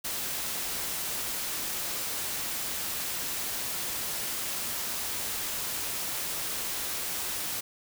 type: noise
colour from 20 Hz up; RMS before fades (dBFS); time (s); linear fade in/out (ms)
white; -33; 0.04-7.61; 10
effects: none